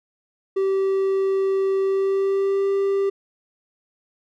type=tone with pitch glide; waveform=triangle; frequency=387 to 394 Hz; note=G4 to G4; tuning=-22 to +9 cents; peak=-16 dBFS; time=0.56-3.1 s; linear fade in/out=10 ms; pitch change=+31 cents; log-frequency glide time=1.82-2.69 s; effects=none